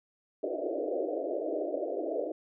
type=band-pass noise; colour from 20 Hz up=white; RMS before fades=-33 dBFS; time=0.43-2.32 s; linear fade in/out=5 ms; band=290 to 670 Hz; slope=96 dB/octave; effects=none